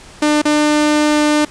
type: tone with dropouts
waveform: sawtooth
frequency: 299.8 Hz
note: D4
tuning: 36 cents sharp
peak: -7 dBFS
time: 0.22-1.45 s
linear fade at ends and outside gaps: 5 ms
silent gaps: 0.418-0.452 s
effects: pink hiss -39 dBFS RMS until 1.5 s + resampled to 22050 Hz